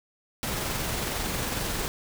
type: noise with amplitude modulation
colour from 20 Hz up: pink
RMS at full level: -29 dBFS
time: 0.43-1.88 s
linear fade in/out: 0 ms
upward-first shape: sine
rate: 22.1 Hz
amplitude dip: 25%
effects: none